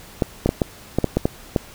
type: clicks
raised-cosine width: 2 ms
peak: -3 dBFS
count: 9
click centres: 0.222 / 0.46 / 0.491 / 0.618 / 0.986 / 1.043 / 1.17 / 1.255 / 1.562 s
effects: pink hiss -43 dBFS RMS until 1.74 s